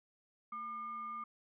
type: tone with frequency modulation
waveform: sine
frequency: 1205 Hz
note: D6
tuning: 44 cents sharp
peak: -40 dBFS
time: 0.52-1.24 s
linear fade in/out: 5 ms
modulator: 981 Hz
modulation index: 0.31
effects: none